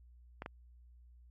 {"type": "clicks", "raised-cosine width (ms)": 0.5, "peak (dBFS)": -26, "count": 2, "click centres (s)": [0.421, 0.461], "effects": ["added 60 Hz sine -56 dBFS peak until 1.3 s", "MP3 48 kbps"]}